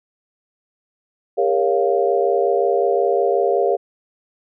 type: chord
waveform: sine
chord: G half-diminished seventh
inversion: none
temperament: equal with one note detuned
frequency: 400.7 / 466.2 / 554.4 / 698.5 Hz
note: G4 / Bb4 / Db5 / F5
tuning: +38 / 0 / 0 / 0 cents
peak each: -19 / -20 / -21 / -21 dBFS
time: 1.37-3.77 s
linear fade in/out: 20 ms
effects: none